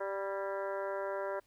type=harmonic tone with a mistuned harmonic; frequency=196 Hz; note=G3; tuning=in tune; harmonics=2 / 3 / 4 / 5 / 6 / 7 / 8 / 9 / 10; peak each=-40 / -37 / -49 / -42 / -54 / -46 / -48 / -54 / -56 dBFS; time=0-1.4 s; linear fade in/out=10 ms; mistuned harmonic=8; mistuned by=+45 cents; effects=pink hiss -71 dBFS RMS until 1.46 s